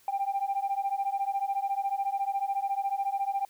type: beating tone pair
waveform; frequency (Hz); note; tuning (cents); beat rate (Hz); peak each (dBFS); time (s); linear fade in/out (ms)
sine; 784 / 798; G5 / G5; 0 / +31; 14; -29; 0.08-3.45; 2
effects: tanh soft clip ceiling -22 dBFS + white hiss -61 dBFS RMS until 3.49 s